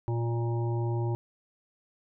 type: harmonic tone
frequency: 117.1 Hz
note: A#2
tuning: 8 cents sharp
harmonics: 1 / 3 / 5 / 7 / 8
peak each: -27 / -34 / -44 / -42 / -43 dBFS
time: 0.08-1.15 s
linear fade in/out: 0 ms
effects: none